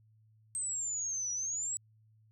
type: exponential two-way sweep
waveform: sine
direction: down then up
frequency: 8372 to 5800 to 7880 Hz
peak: -33 dBFS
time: 0.55-1.77 s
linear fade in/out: 0 ms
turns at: 1.32 s
effects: added 109 Hz sine -62 dBFS peak until 2.31 s